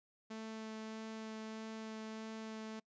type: tone with vibrato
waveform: sawtooth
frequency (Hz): 220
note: A3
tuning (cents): 0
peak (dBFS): -40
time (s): 0.3-2.8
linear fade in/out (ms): 10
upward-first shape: sine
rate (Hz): 1.6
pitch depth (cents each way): 8
effects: noise-tail reverb RT60 0.1 s tail -26 dB re dry + resampled to 16000 Hz